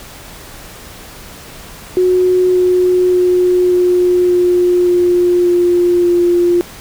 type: tone with pitch steps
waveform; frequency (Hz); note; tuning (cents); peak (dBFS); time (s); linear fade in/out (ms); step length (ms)
sine; 365.7 / 363.4 / 361.1 / 358.8 / 356.5 / 354.3 / 352 / 349.8; F#4 / F#4 / F#4 / F4 / F4 / F4 / F4 / F4; -20 / -31 / -42 / +47 / +36 / +25 / +14 / +3; -8; 1.97-6.61; 0; 580
effects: pink hiss -34 dBFS RMS until 6.8 s